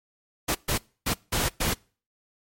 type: noise bursts at uneven times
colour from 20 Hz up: pink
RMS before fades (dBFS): -25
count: 5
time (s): 0.48-0.55 / 0.68-0.78 / 1.06-1.14 / 1.32-1.49 / 1.6-1.74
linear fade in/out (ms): 10
effects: noise-tail reverb RT60 0.4 s tail -25 dB re dry + MP3 64 kbps